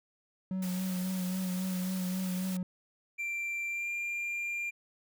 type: tone with vibrato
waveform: triangle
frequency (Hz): 185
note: F#3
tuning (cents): 0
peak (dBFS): -29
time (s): 0.51-2.63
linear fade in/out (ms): 2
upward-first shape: sine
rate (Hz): 3.7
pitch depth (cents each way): 30
type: noise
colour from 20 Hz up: white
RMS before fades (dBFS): -44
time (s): 0.62-2.57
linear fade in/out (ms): 5
type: tone with pitch glide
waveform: triangle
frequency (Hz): 2358 to 2391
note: D7 to D7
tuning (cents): +6 to +30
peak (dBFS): -31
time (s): 3.18-4.71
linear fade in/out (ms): 20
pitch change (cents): +24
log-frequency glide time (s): 3.68-3.89
effects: none